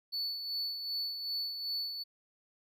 triangle tone with tremolo, 4460 Hz, C#8, 10 cents sharp, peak -31 dBFS, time 0.12-2.04 s, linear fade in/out 20 ms, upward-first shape sine, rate 2.6 Hz, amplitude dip 50%, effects none

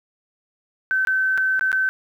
sine tone with dropouts, 1535 Hz, G6, 37 cents flat, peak -17 dBFS, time 0.91-1.89 s, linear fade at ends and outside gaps 0 ms, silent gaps 1.05-1.072 / 1.376-1.38 / 1.594-1.61 / 1.717-1.728 s, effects 9-bit

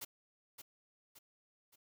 white noise with echo, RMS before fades -44 dBFS, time 0.01-0.05 s, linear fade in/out 10 ms, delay 570 ms, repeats 3, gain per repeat -7 dB, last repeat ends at 1.76 s, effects none

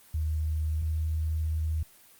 sine tone pair in turn, 77.78 / 78.82 Hz, D#2 / D#2, 0 / +23 cents, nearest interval unison, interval 23 cents, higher second, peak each -26 dBFS, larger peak neither, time 0.14-0.82 / 0.82-1.83 s, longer second, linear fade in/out 5 ms, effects white hiss -56 dBFS RMS until 2.19 s + Opus 24 kbps

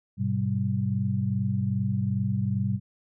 sine tone cluster, 103.8 / 126.3 / 194.2 Hz, G#2 / B2 / G3, 0 / +39 / -16 cents, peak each -28 dBFS, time 0.17-2.8 s, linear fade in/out 50 ms, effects none

